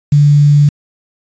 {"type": "tone with quantisation", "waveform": "sine", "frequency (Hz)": 145.7, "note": "D3", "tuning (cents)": -13, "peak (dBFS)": -4, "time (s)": [0.12, 0.69], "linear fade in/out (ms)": 5, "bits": 5, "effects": ["resampled to 16000 Hz"]}